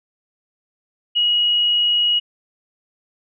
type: tone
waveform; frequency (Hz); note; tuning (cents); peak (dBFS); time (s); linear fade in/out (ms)
sine; 2900; F#7; -35; -14; 1.15-2.2; 20
effects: none